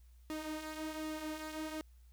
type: tone with flanger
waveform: sawtooth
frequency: 311.1 Hz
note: D#4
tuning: in tune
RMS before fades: -42 dBFS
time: 0.3-1.81 s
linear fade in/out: 0 ms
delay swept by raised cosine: 1.9 to 6.8 ms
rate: 1.3 Hz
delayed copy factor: -0.5
effects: added 60 Hz sine -57 dBFS peak until 2.12 s + white hiss -75 dBFS RMS until 2.12 s